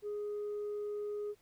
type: tone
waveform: sine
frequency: 415.3 Hz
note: G#4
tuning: in tune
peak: -34 dBFS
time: 0.02-1.35 s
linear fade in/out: 50 ms
effects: tanh soft clip ceiling -34 dBFS + pink hiss -70 dBFS RMS until 1.41 s